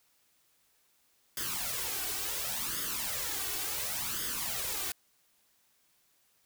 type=noise with flanger; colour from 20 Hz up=white; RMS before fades=-35 dBFS; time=1.37-4.92 s; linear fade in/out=2 ms; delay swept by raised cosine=0.6 to 2.7 ms; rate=0.7 Hz; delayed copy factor=+0.7; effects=white hiss -70 dBFS RMS until 6.45 s